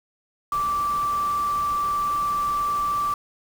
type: tone in noise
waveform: sine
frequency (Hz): 1167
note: D6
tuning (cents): -11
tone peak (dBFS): -21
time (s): 0.52-3.14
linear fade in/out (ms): 2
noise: pink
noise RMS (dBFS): -39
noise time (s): 0.52-3.14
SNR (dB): +15
effects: none